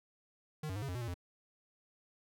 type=tone with pitch steps; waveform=square; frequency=153.6 / 94 / 104.3 / 137.7 / 89.9 / 122.9 / 117.4 / 88.1 Hz; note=D#3 / F#2 / G#2 / C#3 / F#2 / B2 / A#2 / F2; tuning=-22 / +28 / +8 / -11 / -49 / -8 / +13 / +16 cents; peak=-38 dBFS; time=0.63-1.142 s; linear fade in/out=5 ms; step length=64 ms; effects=none

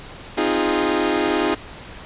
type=chord; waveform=sawtooth; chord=F minor seventh; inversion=second; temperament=equal with one note detuned; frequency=261.6 / 311.1 / 349.2 / 411.2 Hz; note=C4 / Eb4 / F4 / Ab4; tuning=0 / 0 / 0 / -17 cents; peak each=-23 / -18 / -19 / -19 dBFS; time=0.37-1.55 s; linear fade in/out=10 ms; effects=pink hiss -38 dBFS RMS until 2.05 s + resampled to 8000 Hz

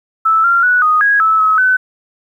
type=tone with pitch steps; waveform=sine; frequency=1314 / 1382 / 1474 / 1243 / 1651 / 1306 / 1283 / 1511 Hz; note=E6 / F6 / F#6 / D#6 / G#6 / E6 / E6 / F#6; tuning=-6 / -19 / -7 / -2 / -11 / -17 / -47 / +36 cents; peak=-8 dBFS; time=0.25-1.77 s; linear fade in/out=10 ms; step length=190 ms; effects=8-bit

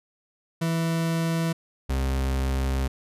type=tone pair in turn; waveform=40% pulse; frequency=164.81 / 66.3 Hz; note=E3 / C2; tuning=0 / +23 cents; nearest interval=octave + major third; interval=1577 cents; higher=first; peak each=-22 dBFS; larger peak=neither; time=0.61-1.53 / 1.89-2.88 s; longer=second; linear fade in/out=10 ms; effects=resampled to 32000 Hz

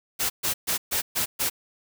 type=noise bursts; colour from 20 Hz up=white; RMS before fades=-25 dBFS; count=6; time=0.19-1.5 s; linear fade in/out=20 ms; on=110 ms; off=130 ms; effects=none

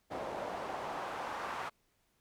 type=noise with band-pass filter sweep; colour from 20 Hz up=pink; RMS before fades=-40 dBFS; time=0.1-1.7 s; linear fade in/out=20 ms; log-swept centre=610 to 1100 Hz; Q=1.7; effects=pink hiss -75 dBFS RMS until 2.2 s

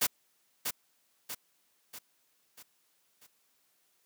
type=noise with echo; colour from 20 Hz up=white; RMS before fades=-27 dBFS; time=0.01-0.07 s; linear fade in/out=10 ms; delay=640 ms; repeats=5; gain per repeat=-6 dB; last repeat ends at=3.27 s; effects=white hiss -72 dBFS RMS until 4.05 s + high-pass 150 Hz 12 dB/octave

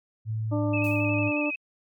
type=tone with pitch glide; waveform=sine; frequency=110 to 106.75 Hz; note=A2 to G#2; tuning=0 to +48 cents; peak=-26 dBFS; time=0.25-1.32 s; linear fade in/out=50 ms; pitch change=-52 cents; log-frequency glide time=0.55-0.77 s
type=harmonic tone; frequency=296.3 Hz; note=D4; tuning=15 cents sharp; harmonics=1 / 2 / 3 / 4; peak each=-26 / -30 / -38 / -40 dBFS; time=0.51-1.51 s; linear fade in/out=20 ms
type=tone with vibrato; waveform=sine; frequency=2569 Hz; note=E7; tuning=45 cents flat; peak=-28 dBFS; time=0.73-1.56 s; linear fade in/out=10 ms; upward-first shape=square; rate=11 Hz; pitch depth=31 cents each way
type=noise with exponential decay; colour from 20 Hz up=blue; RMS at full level=-43 dBFS; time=0.84-1.19 s; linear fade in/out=2 ms; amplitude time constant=76 ms
effects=MP3 96 kbps

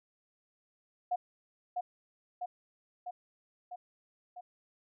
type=tone with echo; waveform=sine; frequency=720 Hz; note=F#5; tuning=47 cents flat; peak=-28 dBFS; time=1.11-1.16 s; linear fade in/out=10 ms; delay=650 ms; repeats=5; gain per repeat=-3 dB; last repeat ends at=4.41 s; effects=none

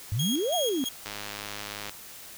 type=exponential two-way sweep; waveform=sine; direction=up then down; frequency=95.7 to 745 to 246.7 Hz; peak=-25 dBFS; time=0.12-0.84 s; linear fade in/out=0 ms; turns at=0.55 s
type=tone with tremolo; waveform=sawtooth; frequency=3275 Hz; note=G#7; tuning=25 cents flat; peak=-25 dBFS; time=0.19-0.89 s; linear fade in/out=5 ms; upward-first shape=square; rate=3 Hz; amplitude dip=65%
type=click train; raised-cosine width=0.2 ms; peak=-18 dBFS; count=87; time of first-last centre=1.06-1.895 s; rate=103 Hz
effects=white hiss -45 dBFS RMS until 2.37 s

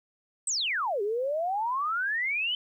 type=exponential two-way sweep; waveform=sine; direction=down then up; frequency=8450 to 392 to 3091 Hz; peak=-26 dBFS; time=0.47-2.55 s; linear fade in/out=2 ms; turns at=1.02 s; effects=11-bit

